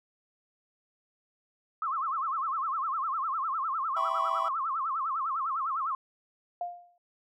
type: tone with vibrato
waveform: sine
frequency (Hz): 1187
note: D6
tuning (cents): +18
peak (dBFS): -28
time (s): 1.82-5.95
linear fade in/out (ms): 2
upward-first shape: sine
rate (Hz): 9.9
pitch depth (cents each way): 220
type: chord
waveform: triangle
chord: C# half-diminished seventh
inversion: first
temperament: equal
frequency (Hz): 659.3 / 784 / 987.8 / 1108.7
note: E5 / G5 / B5 / C#6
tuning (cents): 0 / 0 / 0 / 0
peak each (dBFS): -35 / -37 / -33 / -31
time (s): 3.96-4.49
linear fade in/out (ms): 10
type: tone with exponential decay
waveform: sine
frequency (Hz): 703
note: F5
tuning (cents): +11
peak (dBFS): -28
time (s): 6.61-6.98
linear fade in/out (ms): 2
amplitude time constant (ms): 79
effects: none